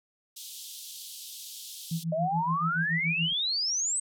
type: band-pass noise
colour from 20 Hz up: pink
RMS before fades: -43 dBFS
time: 0.36-2.04 s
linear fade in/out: 10 ms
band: 3200 to 16000 Hz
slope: 48 dB/octave
type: tone with tremolo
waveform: sine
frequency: 164.81 Hz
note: E3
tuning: in tune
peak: -26 dBFS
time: 1.91-3.33 s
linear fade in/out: 5 ms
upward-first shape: sine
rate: 7 Hz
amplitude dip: 95%
type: exponential sweep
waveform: sine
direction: up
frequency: 605 to 8350 Hz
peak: -26 dBFS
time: 2.12-4 s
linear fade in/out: 5 ms
effects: none